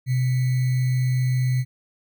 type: tone with sample-and-hold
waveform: sine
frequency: 127.5 Hz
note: C3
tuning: 44 cents flat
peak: -18 dBFS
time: 0.06-1.65 s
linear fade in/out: 50 ms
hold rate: 2100 Hz
effects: none